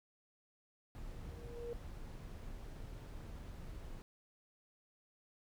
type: noise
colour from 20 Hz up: brown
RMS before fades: -48 dBFS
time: 0.95-4.02 s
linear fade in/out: 0 ms
type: tone with exponential growth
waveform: sine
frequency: 473.7 Hz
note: A#4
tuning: 28 cents sharp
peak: -39 dBFS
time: 0.99-1.73 s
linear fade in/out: 0 ms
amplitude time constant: 160 ms
effects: none